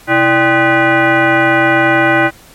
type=tone with frequency modulation; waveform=sine; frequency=587.3 Hz; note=D5; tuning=in tune; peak=-7 dBFS; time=0.07-2.31 s; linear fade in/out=50 ms; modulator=458 Hz; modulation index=3.4; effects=pink hiss -41 dBFS RMS until 2.54 s + MP3 64 kbps